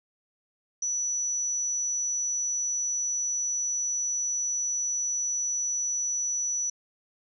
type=tone; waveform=sine; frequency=5920 Hz; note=F#8; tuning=in tune; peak=-26 dBFS; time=0.82-6.7 s; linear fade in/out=5 ms; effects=none